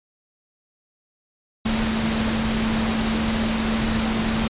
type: tone in noise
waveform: sine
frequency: 222.1 Hz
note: A3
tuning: 16 cents sharp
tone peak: -22 dBFS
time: 1.65-4.48 s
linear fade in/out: 10 ms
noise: pink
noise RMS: -25 dBFS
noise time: 1.65-4.48 s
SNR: 0 dB
effects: resampled to 8000 Hz

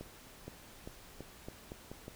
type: accelerating click train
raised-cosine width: 2 ms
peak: -30 dBFS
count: 8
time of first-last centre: 0.01-2.081 s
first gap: 470 ms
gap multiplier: 0.84
effects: pink hiss -55 dBFS RMS until 2.15 s

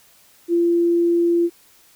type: tone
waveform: sine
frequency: 342.3 Hz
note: F4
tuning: 35 cents flat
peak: -14 dBFS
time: 0.48-1.5 s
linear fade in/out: 50 ms
effects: white hiss -53 dBFS RMS until 1.95 s

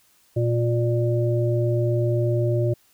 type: harmonic tone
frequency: 118.4 Hz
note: A#2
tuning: 27 cents sharp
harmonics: 1 / 3 / 5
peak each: -20 / -25 / -27 dBFS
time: 0.36-2.74 s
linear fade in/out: 10 ms
effects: white hiss -60 dBFS RMS until 2.93 s

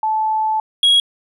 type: tone pair in turn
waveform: sine / triangle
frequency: 871 / 3309 Hz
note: A5 / G#7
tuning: -18 / -7 cents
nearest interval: octave + major seventh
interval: 2311 cents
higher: second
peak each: -15 / -8 dBFS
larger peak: second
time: 0.03-0.6 / 0.83-1 s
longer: first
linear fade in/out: 2 ms
effects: resampled to 24000 Hz

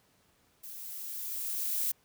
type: noise with level ramp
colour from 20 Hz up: violet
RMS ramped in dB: -45 to -30 dBFS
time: 0.63-1.92 s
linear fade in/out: 10 ms
effects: pink hiss -68 dBFS RMS until 2.04 s + high-pass 60 Hz 12 dB/octave

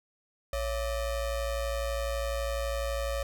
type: ring-modulated tone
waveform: square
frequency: 306 Hz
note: D#4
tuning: 29 cents flat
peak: -27 dBFS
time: 0.53-3.23 s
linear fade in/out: 2 ms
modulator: 250 Hz
effects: none

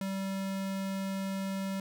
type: tone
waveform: square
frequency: 193.6 Hz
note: G3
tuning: 21 cents flat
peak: -33 dBFS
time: 0.01-1.8 s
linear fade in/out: 2 ms
effects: none

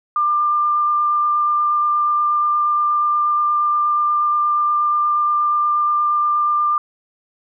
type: tone with vibrato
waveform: sine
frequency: 1194 Hz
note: D6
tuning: 28 cents sharp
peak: -14 dBFS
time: 0.16-6.78 s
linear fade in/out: 2 ms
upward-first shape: sine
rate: 8.4 Hz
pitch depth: 9 cents each way
effects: none

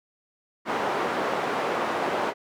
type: band-pass noise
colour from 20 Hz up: white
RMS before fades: -27 dBFS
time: 0.65-2.34 s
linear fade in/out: 50 ms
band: 290 to 1000 Hz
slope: 12 dB/octave
effects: none

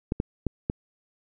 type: clicks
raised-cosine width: 3 ms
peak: -12 dBFS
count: 4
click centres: 0.121 / 0.201 / 0.467 / 0.699 s
effects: none

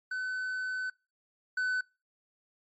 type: tone pair in turn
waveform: triangle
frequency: 1512 / 1506.3 Hz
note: F#6 / F#6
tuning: +37 / +31 cents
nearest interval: unison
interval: 6 cents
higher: first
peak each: -30 / -26 dBFS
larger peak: second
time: 0.11-0.9 / 1.57-1.81 s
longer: first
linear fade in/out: 5 ms
effects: noise-tail reverb RT60 0.3 s tail -25 dB re dry + MP3 32 kbps

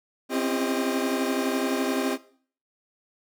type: tone cluster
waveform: 40% pulse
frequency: 262 / 273.8 / 338.1 / 400.7 / 624 Hz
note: C4 / C#4 / E4 / G4 / D#5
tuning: +2 / -21 / +44 / +38 / +5 cents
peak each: -26 / -32 / -32 / -30 / -32 dBFS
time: 0.29-2.18 s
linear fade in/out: 50 ms
effects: noise-tail reverb RT60 0.5 s tail -18 dB re dry

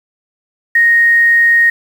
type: tone with quantisation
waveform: sine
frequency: 1864.7 Hz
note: A#6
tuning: in tune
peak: -6 dBFS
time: 0.75-1.7 s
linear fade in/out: 5 ms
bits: 6
effects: none

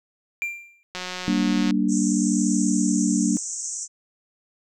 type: tone with exponential decay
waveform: triangle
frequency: 2374 Hz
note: D7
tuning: 18 cents sharp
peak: -20 dBFS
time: 0.42-0.83 s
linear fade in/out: 0 ms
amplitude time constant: 89 ms
type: click train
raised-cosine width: 0.2 ms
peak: -14 dBFS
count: 139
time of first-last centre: 0.95-1.708 s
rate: 182 Hz
type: chord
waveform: sine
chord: G minor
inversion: none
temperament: equal with one note detuned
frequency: 192.63 / 233.1 / 293.7 Hz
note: G3 / Bb3 / D4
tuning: -30 / 0 / 0 cents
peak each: -23 dBFS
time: 1.28-3.37 s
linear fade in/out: 0 ms
type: band-pass noise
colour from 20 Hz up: white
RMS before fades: -31 dBFS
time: 1.88-3.88 s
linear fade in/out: 50 ms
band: 5800 to 8100 Hz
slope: 96 dB/octave
effects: none

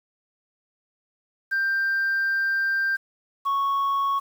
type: tone pair in turn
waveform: sine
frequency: 1575 / 1107 Hz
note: G6 / C#6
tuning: +8 / -3 cents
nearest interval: tritone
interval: 611 cents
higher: first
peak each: -18 dBFS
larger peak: neither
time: 1.51-2.97 / 3.45-4.2 s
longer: first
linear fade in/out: 20 ms
effects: tanh soft clip ceiling -20 dBFS + 8-bit

